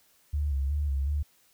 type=tone with vibrato; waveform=sine; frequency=70.9 Hz; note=C#2; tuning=40 cents sharp; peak=-25 dBFS; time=0.33-1.23 s; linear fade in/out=10 ms; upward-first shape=square; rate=2.7 Hz; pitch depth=59 cents each way; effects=white hiss -64 dBFS RMS until 1.53 s